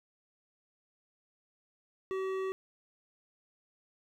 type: tone with hard clipping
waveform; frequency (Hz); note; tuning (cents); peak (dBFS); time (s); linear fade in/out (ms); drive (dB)
triangle; 380.7; F#4; +49; -34; 2.11-2.52; 0; 16
effects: none